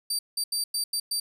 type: tone bursts at uneven times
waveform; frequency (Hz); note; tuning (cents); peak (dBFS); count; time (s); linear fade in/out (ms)
25% pulse; 4658; D8; -15; -21; 6; 0.1-0.19 / 0.37-0.44 / 0.52-0.64 / 0.74-0.84 / 0.93-1 / 1.11-1.2; 5
effects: 10-bit